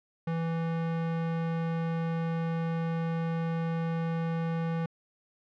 square tone, 165.1 Hz, E3, 3 cents sharp, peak -29 dBFS, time 0.27-4.86 s, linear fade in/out 5 ms, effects low-pass 2000 Hz 12 dB/octave

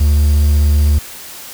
triangle tone with quantisation, 73.7 Hz, D2, 7 cents sharp, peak -6 dBFS, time 0-0.99 s, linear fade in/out 10 ms, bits 6, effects white hiss -32 dBFS RMS until 1.53 s

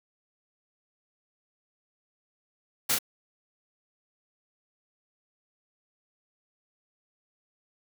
white noise with echo, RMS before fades -25 dBFS, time 2.89-2.95 s, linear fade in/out 10 ms, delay 38 ms, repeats 1, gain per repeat -3 dB, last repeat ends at 2.988 s, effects none

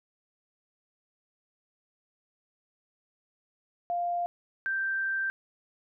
sine tone pair in turn, 698.5 / 1568.1 Hz, F5 / G6, 0 / 0 cents, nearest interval octave + major second, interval 1400 cents, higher second, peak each -27 dBFS, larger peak neither, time 3.9-4.26 / 4.66-5.3 s, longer second, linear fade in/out 0 ms, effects none

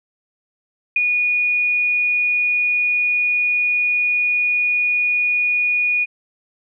sine tone with ADSR envelope, 2455 Hz, D#7, 24 cents flat, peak -12 dBFS, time 0.96-6.06 s, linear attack 4 ms, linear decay 26 ms, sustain -3 dB, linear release 31 ms, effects none

